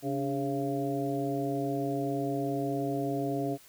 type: harmonic tone with a mistuned harmonic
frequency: 136.8 Hz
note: C#3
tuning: 23 cents flat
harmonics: 1 / 2 / 3 / 4 / 5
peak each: -36 / -32 / -35 / -40 / -35 dBFS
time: 0.02-3.58 s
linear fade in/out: 50 ms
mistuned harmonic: 2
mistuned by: +74 cents
effects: white hiss -56 dBFS RMS until 3.68 s